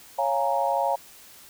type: chord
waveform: sine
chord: Bb minor seventh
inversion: first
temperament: equal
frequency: 554.4 / 698.5 / 830.6 / 932.3 Hz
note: Db5 / F5 / Ab5 / Bb5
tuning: 0 / 0 / 0 / 0 cents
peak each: -27 dBFS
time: 0.18-0.96 s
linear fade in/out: 10 ms
effects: white hiss -49 dBFS RMS until 1.49 s